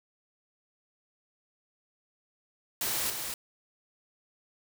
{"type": "noise with echo", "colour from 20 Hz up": "white", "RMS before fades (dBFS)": -31, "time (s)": [2.81, 3.1], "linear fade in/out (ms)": 2, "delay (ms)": 240, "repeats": 1, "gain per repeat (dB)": -5, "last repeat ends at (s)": 3.34, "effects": []}